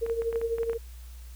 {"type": "tone with tremolo", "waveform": "sine", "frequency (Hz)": 460, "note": "A#4", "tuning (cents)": -23, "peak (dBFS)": -23, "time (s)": [0.01, 0.78], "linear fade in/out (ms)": 20, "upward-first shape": "triangle", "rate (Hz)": 12, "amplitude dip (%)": 75}
{"type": "clicks", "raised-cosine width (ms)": 0.5, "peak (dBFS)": -26, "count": 10, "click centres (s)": [0.064, 0.098, 0.22, 0.328, 0.358, 0.415, 0.584, 0.632, 0.697, 0.732]}
{"effects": ["added 60 Hz sine -41 dBFS peak until 1.35 s", "white hiss -56 dBFS RMS until 1.35 s"]}